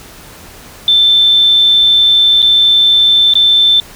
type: tone with dropouts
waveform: sine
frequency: 3544 Hz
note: A7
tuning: 12 cents sharp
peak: -5 dBFS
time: 0.88-3.8 s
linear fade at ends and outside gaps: 1 ms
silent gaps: 2.42-2.426 / 3.337-3.354 s
effects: pink hiss -35 dBFS RMS until 3.95 s